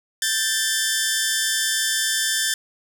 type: tone pair together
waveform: 10% pulse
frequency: 1568 / 1763.3 Hz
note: G6 / A6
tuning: 0 / +3 cents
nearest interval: major second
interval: 203 cents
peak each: -17 / -12 dBFS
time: 0.22-2.54 s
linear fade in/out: 2 ms
effects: none